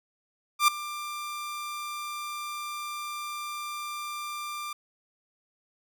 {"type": "tone with ADSR envelope", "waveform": "sawtooth", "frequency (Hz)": 1188, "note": "D6", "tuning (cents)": 20, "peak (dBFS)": -12, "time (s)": [0.59, 4.73], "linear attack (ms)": 89, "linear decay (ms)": 6, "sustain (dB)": -18, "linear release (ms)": 5, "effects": []}